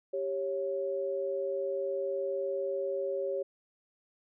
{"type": "tone pair together", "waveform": "sine", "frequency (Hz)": [392, 551.5], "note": ["G4", "C#5"], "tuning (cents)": [0, -9], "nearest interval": "tritone", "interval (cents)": 591, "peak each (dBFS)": [-34, -32], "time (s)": [0.13, 3.43], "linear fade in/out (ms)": 10, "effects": []}